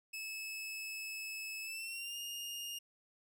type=tone with pitch glide; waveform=sawtooth; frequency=2600 to 2835 Hz; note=E7 to F7; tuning=-24 to +25 cents; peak=-38 dBFS; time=0.13-2.79 s; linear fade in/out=10 ms; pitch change=+149 cents; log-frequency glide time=1.62-2.18 s; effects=none